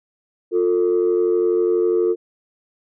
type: tone pair together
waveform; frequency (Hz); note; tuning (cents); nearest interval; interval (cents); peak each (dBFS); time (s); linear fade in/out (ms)
sine; 354.8 / 447; F4 / A4; +27 / +27; major third; 400; -16 / -17; 0.51-2.16; 50
effects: tanh soft clip ceiling -10 dBFS